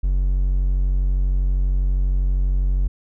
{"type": "tone", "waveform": "triangle", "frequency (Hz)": 46.25, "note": "F#1", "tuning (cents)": 0, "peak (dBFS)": -14, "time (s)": [0.03, 2.88], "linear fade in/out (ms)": 10, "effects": []}